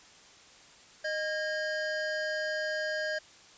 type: tone pair together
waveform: square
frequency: 617.9 / 1626 Hz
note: D#5 / G#6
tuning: -12 / -37 cents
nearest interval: octave + perfect fourth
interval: 1675 cents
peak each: -34 / -34 dBFS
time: 1.04-3.19 s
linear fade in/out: 10 ms
effects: white hiss -55 dBFS RMS until 3.57 s + resampled to 16000 Hz